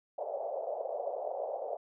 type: band-pass noise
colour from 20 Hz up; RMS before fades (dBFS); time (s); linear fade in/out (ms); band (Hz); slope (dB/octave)
white; -37; 0.18-1.77; 5; 500 to 700; 48
effects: none